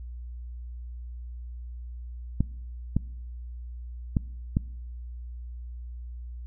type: clicks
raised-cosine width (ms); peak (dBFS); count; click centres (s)
5; -10; 4; 2.406 / 2.966 / 4.168 / 4.569
effects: noise-tail reverb RT60 0.9 s tail -24 dB re dry + added 60 Hz sine -36 dBFS peak until 6.46 s